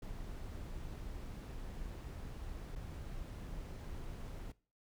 brown noise with dropouts, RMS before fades -45 dBFS, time 0.02-4.52 s, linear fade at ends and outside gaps 5 ms, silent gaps 2.753-2.758 s, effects noise-tail reverb RT60 0.4 s tail -21 dB re dry

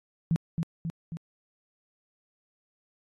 sine tone with echo, 164.81 Hz, E3, in tune, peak -21 dBFS, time 0.31-0.36 s, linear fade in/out 0 ms, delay 270 ms, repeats 3, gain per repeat -4 dB, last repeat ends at 1.17 s, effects AAC 32 kbps

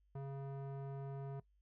square tone with low-pass filter, 137.6 Hz, C#3, 12 cents flat, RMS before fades -45 dBFS, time 0.15-1.4 s, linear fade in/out 5 ms, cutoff 900 Hz, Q 1, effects noise-tail reverb RT60 0.1 s tail -20 dB re dry + added 50 Hz sine -70 dBFS peak until 1.61 s

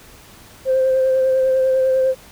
sine tone with vibrato, 523.3 Hz, C5, in tune, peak -12 dBFS, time 0.65-2.15 s, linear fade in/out 50 ms, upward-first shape sine, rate 10 Hz, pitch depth 16 cents each way, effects tanh soft clip ceiling -9 dBFS + pink hiss -44 dBFS RMS until 2.31 s

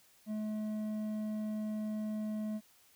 sine tone with hard clipping, 214.2 Hz, A3, 46 cents flat, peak -36 dBFS, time 0.26-2.61 s, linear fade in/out 50 ms, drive 6 dB, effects white hiss -65 dBFS RMS until 2.95 s

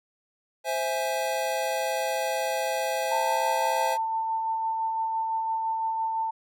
square chord, C augmented, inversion none, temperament equal, 523.3 / 659.3 / 830.6 Hz, C5 / E5 / G#5, 0 / 0 / 0 cents, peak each -31 dBFS, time 0.64-3.98 s, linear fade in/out 50 ms
sine tone with tremolo, 894 Hz, A5, 27 cents sharp, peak -24 dBFS, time 3.11-6.31 s, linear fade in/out 10 ms, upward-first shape sine, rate 5.9 Hz, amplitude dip 25%
effects none

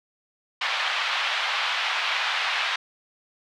white band-pass noise, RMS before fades -26 dBFS, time 0.61-2.76 s, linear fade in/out 5 ms, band 770 to 3500 Hz, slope 24 dB/octave, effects none

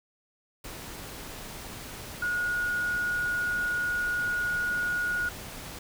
sine tone in noise, 1446 Hz, F#6, 40 cents flat, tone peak -26 dBFS, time 2.22-5.29 s, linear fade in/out 5 ms, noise pink, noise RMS -41 dBFS, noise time 0.64-5.79 s, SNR +12 dB, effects none

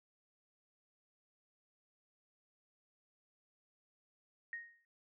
sine tone with exponential decay, 1864.7 Hz, A#6, in tune, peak -38 dBFS, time 4.53-4.85 s, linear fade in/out 1 ms, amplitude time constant 69 ms, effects none

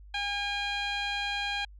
15% pulse tone with low-pass filter, 810 Hz, G#5, 43 cents flat, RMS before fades -32 dBFS, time 0.14-1.65 s, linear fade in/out 5 ms, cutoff 4100 Hz, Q 2.1, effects added 50 Hz sine -47 dBFS peak until 1.79 s

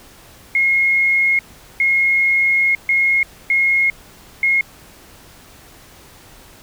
sine tone bursts at uneven times, 2155 Hz, C#7, 49 cents flat, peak -12 dBFS, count 5, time 0.55-1.39 / 1.8-2.75 / 2.89-3.23 / 3.5-3.9 / 4.43-4.61 s, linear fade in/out 2 ms, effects pink hiss -44 dBFS RMS until 6.62 s

